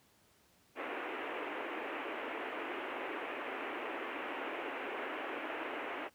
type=band-pass noise; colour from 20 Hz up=pink; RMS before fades=-41 dBFS; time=0.75-6.1 s; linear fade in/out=50 ms; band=280 to 2800 Hz; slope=48 dB/octave; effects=pink hiss -68 dBFS RMS until 6.14 s + high-pass 80 Hz 12 dB/octave